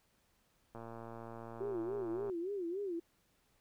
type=click train; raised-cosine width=1 ms; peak=-34 dBFS; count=179; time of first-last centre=0.75-2.298 s; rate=115 Hz
type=tone with vibrato; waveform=sine; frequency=370 Hz; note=F#4; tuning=in tune; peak=-36 dBFS; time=1.6-3 s; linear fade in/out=10 ms; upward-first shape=sine; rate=3.5 Hz; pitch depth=180 cents each way
effects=pink hiss -74 dBFS RMS until 3.6 s